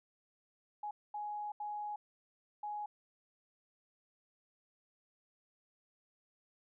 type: tone bursts at uneven times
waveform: sine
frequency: 835 Hz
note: G#5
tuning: 9 cents sharp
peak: -38 dBFS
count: 4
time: 0.83-0.91 / 1.14-1.52 / 1.6-1.96 / 2.63-2.86 s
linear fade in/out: 5 ms
effects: none